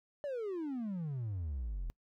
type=exponential sweep; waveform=triangle; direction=down; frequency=597 to 38.92 Hz; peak=-33 dBFS; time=0.24-1.9 s; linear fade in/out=0 ms; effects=noise-tail reverb RT60 0.1 s tail -26 dB re dry + tanh soft clip ceiling -29 dBFS